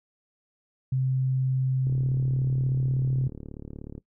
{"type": "tone", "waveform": "sine", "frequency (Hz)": 130.81, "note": "C3", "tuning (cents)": 0, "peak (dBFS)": -22, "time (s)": [0.92, 3.28], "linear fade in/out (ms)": 5}
{"type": "click train", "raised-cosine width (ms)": 3, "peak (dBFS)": -26, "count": 78, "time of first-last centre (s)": [1.87, 3.98], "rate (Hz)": 36.5}
{"effects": ["noise-tail reverb RT60 0.1 s tail -19 dB re dry"]}